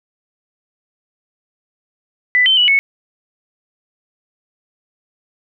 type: tone with pitch steps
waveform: sine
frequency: 1990 / 3087 / 2946 / 2206 Hz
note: B6 / G7 / F#7 / C#7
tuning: +13 / -27 / -8 / -9 cents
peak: -9 dBFS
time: 2.35-2.79 s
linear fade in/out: 0 ms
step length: 110 ms
effects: none